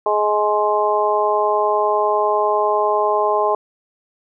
harmonic tone, 210 Hz, G#3, 19 cents sharp, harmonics 2 / 3 / 4 / 5, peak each -20 / -20 / -20 / -20 dBFS, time 0.06-3.55 s, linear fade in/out 2 ms, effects none

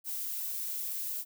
violet noise, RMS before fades -36 dBFS, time 0.04-1.25 s, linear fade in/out 50 ms, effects none

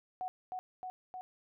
sine tone with echo, 740 Hz, F#5, in tune, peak -35 dBFS, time 0.21-0.28 s, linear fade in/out 0 ms, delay 310 ms, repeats 3, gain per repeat -2 dB, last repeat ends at 1.21 s, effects none

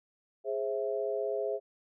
sine chord, Ab augmented, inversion none, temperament equal with one note detuned, 415.3 / 530.9 / 659.3 Hz, Ab4 / C5 / E5, 0 / +25 / 0 cents, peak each -33 / -35 / -35 dBFS, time 0.44-1.6 s, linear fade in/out 50 ms, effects none

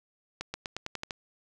accelerating click train, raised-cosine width 0.2 ms, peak -17 dBFS, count 8, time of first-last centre 0.41-1.108 s, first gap 130 ms, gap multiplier 0.91, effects none

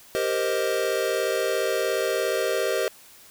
square chord, C minor seventh, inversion second, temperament equal, 392 / 466.2 / 523.3 / 622.3 Hz, G4 / Bb4 / C5 / Eb5, 0 / 0 / 0 / 0 cents, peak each -29 dBFS, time 0.15-2.88 s, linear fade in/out 0 ms, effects white hiss -50 dBFS RMS until 3.3 s

